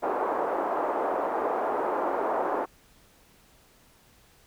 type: band-pass noise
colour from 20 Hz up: white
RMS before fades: -28 dBFS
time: 0.02-2.66 s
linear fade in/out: 20 ms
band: 330 to 1000 Hz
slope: 24 dB/octave
effects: pink hiss -59 dBFS RMS until 4.46 s